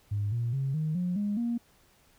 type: tone with pitch steps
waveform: sine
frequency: 102.7 / 117.97 / 135.51 / 155.66 / 178.81 / 205.4 / 235.9 Hz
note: G#2 / A#2 / C#3 / D#3 / F3 / G#3 / A#3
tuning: -19 / +21 / -39 / +1 / +41 / -19 / +21 cents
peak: -26 dBFS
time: 0.11-1.58 s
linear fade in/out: 10 ms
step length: 210 ms
effects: tanh soft clip ceiling -22 dBFS + pink hiss -63 dBFS RMS until 2.18 s